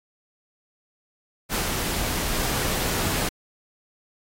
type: noise with ADSR envelope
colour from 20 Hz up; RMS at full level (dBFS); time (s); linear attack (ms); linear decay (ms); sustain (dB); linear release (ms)
pink; -24; 1.49-3.29; 49; 130; -2; 5
effects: AAC 48 kbps